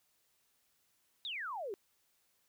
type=exponential sweep; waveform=sine; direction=down; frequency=3903 to 368.3 Hz; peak=-38 dBFS; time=1.25-1.74 s; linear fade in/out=0 ms; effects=white hiss -75 dBFS RMS until 2.48 s